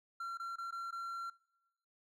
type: tone with dropouts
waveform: triangle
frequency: 1366 Hz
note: F6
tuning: 39 cents flat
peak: -37 dBFS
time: 0.2-1.3 s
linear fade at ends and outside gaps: 5 ms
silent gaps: 0.374-0.397 / 0.559-0.583 / 0.709-0.724 / 0.909-0.925 s
effects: noise-tail reverb RT60 1.0 s tail -24 dB re dry